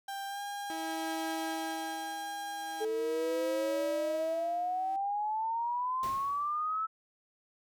35% pulse tone with pitch glide, 791 to 809.5 Hz, G5 to G#5, +15 to -45 cents, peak -35 dBFS, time 0.08-2.85 s, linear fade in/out 5 ms, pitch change +40 cents, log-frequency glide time 0.27-0.41 s
sawtooth tone with tremolo, 322.8 Hz, E4, 36 cents flat, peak -31 dBFS, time 0.7-4.96 s, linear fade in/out 0 ms, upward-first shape sine, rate 0.43 Hz, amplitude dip 90%
sine exponential sweep, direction up, 431.3 to 1318.5 Hz, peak -30 dBFS, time 2.8-6.87 s, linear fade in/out 20 ms
pink noise with exponential decay, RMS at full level -43 dBFS, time 6.03-6.77 s, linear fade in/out 1 ms, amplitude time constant 160 ms
effects none

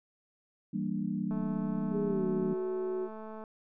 sine chord, E half-diminished seventh, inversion none, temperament equal, 164.81 / 196 / 233.1 / 293.7 Hz, E3 / G3 / Bb3 / D4, 0 / 0 / 0 / 0 cents, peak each -38 / -33 / -36 / -39 dBFS, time 0.73-2.54 s, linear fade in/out 10 ms
click train, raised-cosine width 1 ms, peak -32 dBFS, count 465, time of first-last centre 1.31-3.438 s, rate 218 Hz
sine tone with pitch glide, 410.7 to 372.3 Hz, G#4 to F#4, -19 to +11 cents, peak -31 dBFS, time 1.91-3.09 s, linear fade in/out 50 ms, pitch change -170 cents, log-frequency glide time 2.06-2.24 s
effects none

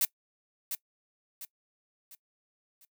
blue noise with echo, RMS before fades -26 dBFS, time 0.01-0.05 s, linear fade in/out 2 ms, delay 700 ms, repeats 4, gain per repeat -8 dB, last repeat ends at 2.85 s, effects noise-tail reverb RT60 0.1 s tail -21 dB re dry

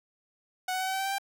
sawtooth tone with pitch steps, 740 / 746.9 / 753.8 / 760.8 / 767.9 / 775 / 782.2 / 789.5 Hz, F#5 / F#5 / F#5 / F#5 / G5 / G5 / G5 / G5, 0 / +16 / +32 / +48 / -36 / -20 / -4 / +12 cents, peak -25 dBFS, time 0.68-1.184 s, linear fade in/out 5 ms, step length 63 ms, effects none

